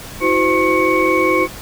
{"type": "tone cluster", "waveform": "sine", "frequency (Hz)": [324.8, 369.6, 513, 1084, 2239], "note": ["E4", "F#4", "C5", "C#6", "C#7"], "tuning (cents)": [-26, -2, -34, -39, 17], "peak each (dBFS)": -18, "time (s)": [0.2, 1.48], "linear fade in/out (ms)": 50, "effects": ["tanh soft clip ceiling -1 dBFS", "pink hiss -33 dBFS RMS until 1.61 s"]}